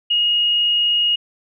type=tone with frequency modulation; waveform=sine; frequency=2872 Hz; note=F7; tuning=48 cents sharp; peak=-14 dBFS; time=0.1-1.16 s; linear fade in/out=10 ms; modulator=23.1 Hz; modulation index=0.22; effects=none